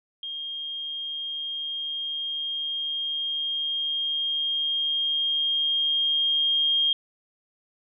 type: tone with level ramp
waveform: sine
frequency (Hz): 3226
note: G7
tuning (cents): +49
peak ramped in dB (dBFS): -31 to -19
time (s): 0.23-6.93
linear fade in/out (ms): 2
effects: none